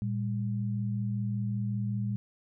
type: tone pair together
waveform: sine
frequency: 115.24 / 200.5 Hz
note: A#2 / G3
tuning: -19 / +39 cents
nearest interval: minor seventh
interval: 958 cents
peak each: -30 / -33 dBFS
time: 0.02-2.16 s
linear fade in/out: 0 ms
effects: none